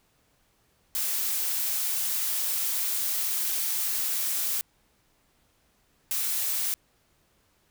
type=noise bursts at uneven times; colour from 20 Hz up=blue; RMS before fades=-28 dBFS; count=2; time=0.95-4.61 / 6.11-6.74 s; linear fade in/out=0 ms; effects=pink hiss -67 dBFS RMS until 7.7 s